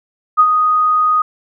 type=tone with ADSR envelope; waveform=sine; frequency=1244.5 Hz; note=D#6; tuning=in tune; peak=-4 dBFS; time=0.37-1.22 s; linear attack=27 ms; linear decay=59 ms; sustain=-6 dB; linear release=4 ms; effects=none